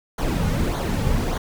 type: noise with flanger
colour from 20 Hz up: brown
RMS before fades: -22 dBFS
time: 0.18-1.38 s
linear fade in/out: 5 ms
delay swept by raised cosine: 0.38 to 3.08 ms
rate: 1.7 Hz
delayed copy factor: -0.6
effects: none